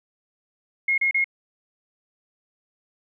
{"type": "tone bursts", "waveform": "sine", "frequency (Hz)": 2154, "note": "C7", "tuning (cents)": 50, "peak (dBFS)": -18, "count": 3, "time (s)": [0.88, 1.243], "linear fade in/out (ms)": 5, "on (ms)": 99, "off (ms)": 33, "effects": []}